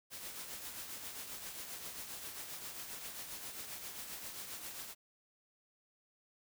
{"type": "noise with tremolo", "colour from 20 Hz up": "white", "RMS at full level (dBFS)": -44, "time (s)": [0.1, 4.95], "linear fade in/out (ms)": 50, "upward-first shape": "triangle", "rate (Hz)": 7.5, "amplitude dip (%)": 50, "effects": []}